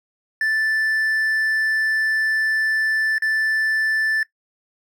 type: tone with dropouts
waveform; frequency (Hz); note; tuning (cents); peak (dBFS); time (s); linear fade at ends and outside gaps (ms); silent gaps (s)
triangle; 1760; A6; 0; -16; 0.41-4.23; 2; 3.182-3.221
effects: noise-tail reverb RT60 0.1 s tail -18 dB re dry